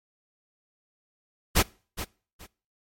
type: noise with echo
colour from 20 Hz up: pink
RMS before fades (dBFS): -19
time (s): 1.55-1.63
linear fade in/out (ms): 20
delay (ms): 420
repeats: 2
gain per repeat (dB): -13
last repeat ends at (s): 2.47
effects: noise-tail reverb RT60 0.4 s tail -24 dB re dry + MP3 64 kbps